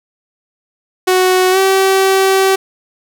sawtooth tone with pitch glide, 369.8 to 384.4 Hz, F#4 to G4, -1 to -34 cents, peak -5 dBFS, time 1.07-2.56 s, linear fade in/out 10 ms, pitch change +67 cents, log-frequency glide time 1.51-1.58 s, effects none

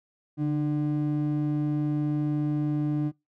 triangle ring-modulated tone, 223.2 Hz, A3, 25 cents sharp, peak -18 dBFS, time 0.37-3.12 s, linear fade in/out 50 ms, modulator 77.2 Hz, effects noise-tail reverb RT60 0.2 s tail -25 dB re dry + tanh soft clip ceiling -15 dBFS

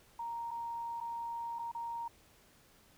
sine tone with dropouts, 932.3 Hz, A#5, in tune, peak -37 dBFS, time 0.19-2.08 s, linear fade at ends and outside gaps 5 ms, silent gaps 0.508-0.512 / 1.003-1.01 / 1.588-1.592 / 1.716-1.748 s, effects pink hiss -64 dBFS RMS until 2.97 s

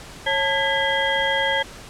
sine tone cluster, 548 / 886 / 1637 / 1996 / 3240 Hz, C#5 / A5 / G#6 / B6 / G#7, -20 / +12 / -25 / +18 / -43 cents, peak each -25 dBFS, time 0.26-1.63 s, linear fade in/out 10 ms, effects pink hiss -40 dBFS RMS until 1.89 s + low-pass 9000 Hz 12 dB/octave

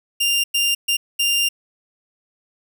sawtooth tone bursts at uneven times, 2794 Hz, F7, in tune, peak -13 dBFS, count 4, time 0.2-0.44 / 0.54-0.75 / 0.88-0.97 / 1.19-1.49 s, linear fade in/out 10 ms, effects none

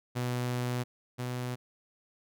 sawtooth tone pair in turn, 123.47 / 124.33 Hz, B2 / B2, 0 / +12 cents, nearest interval unison, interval 12 cents, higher second, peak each -26 / -29 dBFS, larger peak first, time 0.15-0.84 / 1.18-1.56 s, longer first, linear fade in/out 20 ms, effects none

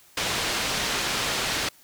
white low-pass noise, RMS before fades -27 dBFS, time 0.17-1.69 s, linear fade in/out 5 ms, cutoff 4700 Hz, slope 12 dB/octave, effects white hiss -55 dBFS RMS until 1.83 s

